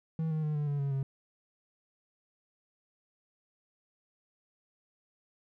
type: tone with pitch steps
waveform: triangle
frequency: 160.8 / 156.31 / 151.95 / 147.71 / 143.59 / 139.58 / 135.69 Hz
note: E3 / D#3 / D#3 / D3 / D3 / C#3 / C#3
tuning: -43 / +8 / -41 / +10 / -39 / +12 / -37 cents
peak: -27 dBFS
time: 0.19-1.03 s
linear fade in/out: 2 ms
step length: 120 ms
effects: none